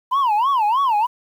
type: tone with vibrato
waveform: sine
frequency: 965 Hz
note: B5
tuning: 40 cents flat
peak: -12 dBFS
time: 0.11-1.07 s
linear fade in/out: 20 ms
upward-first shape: sine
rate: 3.2 Hz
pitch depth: 270 cents each way
effects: tanh soft clip ceiling -14 dBFS + 8-bit